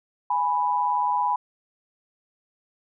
sine tone pair together, 829.8 / 987.8 Hz, G#5 / B5, -2 / 0 cents, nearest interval minor third, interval 302 cents, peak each -25 / -22 dBFS, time 0.3-1.36 s, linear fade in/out 5 ms, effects none

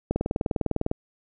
click train, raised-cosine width 2 ms, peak -11 dBFS, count 17, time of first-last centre 0.11-0.914 s, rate 19.9 Hz, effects none

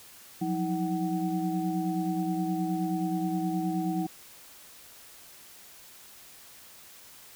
sine tone cluster, 176.9 / 186.4 / 320 / 751 Hz, F3 / F#3 / D#4 / F#5, +23 / +13 / +49 / +26 cents, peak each -31 / -36 / -30 / -35 dBFS, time 0.41-4.07 s, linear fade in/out 10 ms, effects white hiss -51 dBFS RMS until 7.35 s

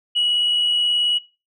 sine tone with amplitude modulation, 2921 Hz, F#7, 23 cents flat, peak -13 dBFS, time 0.15-1.19 s, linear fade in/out 20 ms, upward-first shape sine, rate 78.7 Hz, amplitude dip 30%, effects noise-tail reverb RT60 0.3 s tail -22 dB re dry + tanh soft clip ceiling -13 dBFS

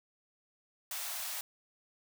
white high-pass noise, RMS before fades -39 dBFS, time 0.91-1.41 s, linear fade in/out 2 ms, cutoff 590 Hz, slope 96 dB/octave, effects none

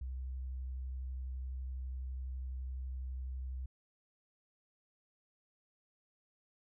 sine tone with vibrato, 64.4 Hz, C2, 27 cents flat, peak -38 dBFS, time 0.01-3.66 s, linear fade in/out 5 ms, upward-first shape sine, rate 12 Hz, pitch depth 15 cents each way, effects none

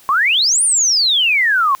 sine exponential two-way sweep, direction up then down, 1046.5 to 9680 to 1046.5 Hz, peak -11 dBFS, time 0.09-1.75 s, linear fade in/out 0 ms, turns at 0.63 s, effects white hiss -46 dBFS RMS until 1.8 s

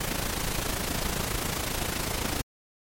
pink noise with amplitude modulation, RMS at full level -27 dBFS, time 0-2.42 s, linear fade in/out 10 ms, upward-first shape sine, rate 27.6 Hz, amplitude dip 60%, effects MP3 64 kbps

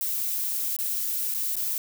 violet noise with dropouts, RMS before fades -28 dBFS, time 0.01-1.78 s, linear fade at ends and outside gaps 1 ms, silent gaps 0.765-0.788 / 1.341-1.346 / 1.556-1.566 s, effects none

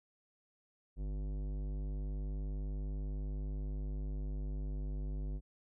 sine tone with tanh clipping, 50.1 Hz, G1, 38 cents sharp, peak -38 dBFS, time 0.96-5.41 s, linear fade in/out 50 ms, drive 16 dB, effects none

